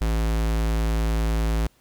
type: tone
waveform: square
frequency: 55 Hz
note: A1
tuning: in tune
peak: -21 dBFS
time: 0.01-1.67 s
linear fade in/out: 5 ms
effects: pink hiss -61 dBFS RMS until 1.8 s